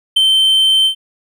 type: tone with ADSR envelope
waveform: triangle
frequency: 3104 Hz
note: G7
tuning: 18 cents flat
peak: -4 dBFS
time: 0.16-0.95 s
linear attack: 10 ms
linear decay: 6 ms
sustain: -3 dB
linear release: 93 ms
effects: none